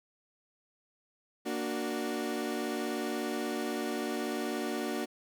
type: chord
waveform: 30% pulse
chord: Bb augmented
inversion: none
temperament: equal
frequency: 233.1 / 293.7 / 370 Hz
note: Bb3 / D4 / F#4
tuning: 0 / 0 / 0 cents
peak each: -34 dBFS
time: 1.45-5.06 s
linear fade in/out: 20 ms
effects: none